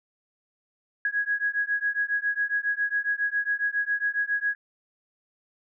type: beating tone pair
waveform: sine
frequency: 1656 / 1663.3 Hz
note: G#6 / G#6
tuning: -5 / +2 cents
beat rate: 7.3 Hz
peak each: -27 dBFS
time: 1.05-4.55 s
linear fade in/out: 2 ms
effects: none